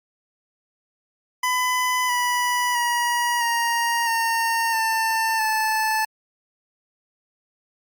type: tone with pitch steps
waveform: 25% pulse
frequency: 1004 / 981.1 / 958.7 / 936.8 / 915.4 / 894.5 / 874 Hz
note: B5 / B5 / A#5 / A#5 / A#5 / A5 / A5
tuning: +28 / -12 / +48 / +8 / -32 / +28 / -12 cents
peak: -16 dBFS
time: 1.43-6.05 s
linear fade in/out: 5 ms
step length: 660 ms
effects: Opus 48 kbps